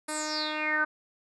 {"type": "tone with low-pass filter sweep", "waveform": "10% pulse", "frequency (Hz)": 306.3, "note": "D#4", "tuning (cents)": -27, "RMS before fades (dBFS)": -30, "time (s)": [0.08, 0.85], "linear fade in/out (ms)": 10, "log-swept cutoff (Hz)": [10000, 1400], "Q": 9.1, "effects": []}